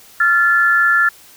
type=tone pair together; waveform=sine; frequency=1382.5 / 1738 Hz; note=F6 / A6; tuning=-18 / -22 cents; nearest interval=major third; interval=396 cents; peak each=-13 dBFS; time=0.2-1.09 s; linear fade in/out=5 ms; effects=white hiss -44 dBFS RMS until 1.36 s